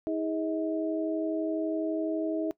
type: tone cluster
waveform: sine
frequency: 319 / 411 / 637 Hz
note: D#4 / G#4 / D#5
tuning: +43 / -18 / +41 cents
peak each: -29 / -36 / -33 dBFS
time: 0.07-2.51 s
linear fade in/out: 0 ms
effects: noise-tail reverb RT60 0.1 s tail -20 dB re dry